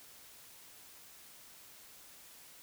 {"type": "silence", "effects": ["white hiss -56 dBFS RMS until 2.62 s"]}